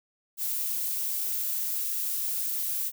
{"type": "noise", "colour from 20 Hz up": "violet", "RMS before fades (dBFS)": -30, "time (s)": [0.37, 2.92], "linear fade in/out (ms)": 50, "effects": []}